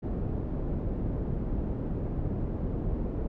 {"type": "low-pass noise", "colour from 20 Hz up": "pink", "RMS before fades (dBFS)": -31, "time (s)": [0.02, 3.28], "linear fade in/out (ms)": 20, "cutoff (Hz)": 360, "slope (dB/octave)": 12, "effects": []}